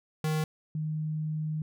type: tone pair in turn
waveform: square / sine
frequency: 155.56 / 154.9 Hz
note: D#3 / D#3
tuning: 0 / -7 cents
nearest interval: unison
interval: 7 cents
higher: first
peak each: -27 / -29 dBFS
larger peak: first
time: 0.24-0.44 / 0.75-1.62 s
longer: second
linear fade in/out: 2 ms
effects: none